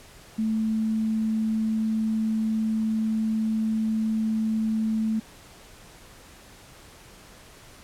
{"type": "tone", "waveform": "sine", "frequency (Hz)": 220, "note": "A3", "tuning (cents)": 0, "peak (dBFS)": -22, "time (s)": [0.38, 5.2], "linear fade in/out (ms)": 10, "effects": ["pink hiss -49 dBFS RMS until 7.83 s", "low-pass 12000 Hz 12 dB/octave"]}